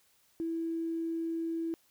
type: tone with tanh clipping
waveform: triangle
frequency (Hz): 329.6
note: E4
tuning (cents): 0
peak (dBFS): -31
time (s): 0.4-1.74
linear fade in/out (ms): 0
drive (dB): 3
effects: white hiss -68 dBFS RMS until 1.9 s